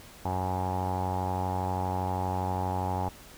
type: tone with low-pass filter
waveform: sawtooth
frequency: 92.5 Hz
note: F#2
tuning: in tune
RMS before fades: -30 dBFS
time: 0.25-3.09 s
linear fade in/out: 5 ms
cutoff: 850 Hz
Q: 8.8
effects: pink hiss -50 dBFS RMS until 3.37 s